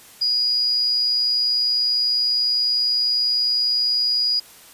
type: tone with amplitude modulation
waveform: sine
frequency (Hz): 4890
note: D#8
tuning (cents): -31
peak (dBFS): -15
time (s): 0.21-4.4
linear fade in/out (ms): 10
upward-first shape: sine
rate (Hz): 120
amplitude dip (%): 45
effects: white hiss -46 dBFS RMS until 4.73 s + resampled to 32000 Hz